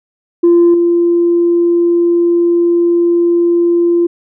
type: tone with level steps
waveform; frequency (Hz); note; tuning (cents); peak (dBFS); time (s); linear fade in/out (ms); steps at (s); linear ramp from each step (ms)
sine; 344; F4; -26; -3 / -7; 0.43-4.07; 10; 0.74; 2
effects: tanh soft clip ceiling -2 dBFS